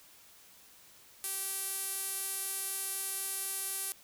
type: tone with band-pass filter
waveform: sawtooth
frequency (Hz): 388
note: G4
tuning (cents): -18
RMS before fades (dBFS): -37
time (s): 1.24-3.92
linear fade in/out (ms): 0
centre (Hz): 11000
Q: 2.9
effects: white hiss -58 dBFS RMS until 4.03 s